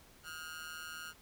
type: tone with amplitude modulation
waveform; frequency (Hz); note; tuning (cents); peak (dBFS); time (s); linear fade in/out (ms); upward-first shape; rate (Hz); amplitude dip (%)
sawtooth; 1425; F6; +34; -36; 0.23-1.14; 50; sine; 161; 95
effects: pink hiss -61 dBFS RMS until 1.21 s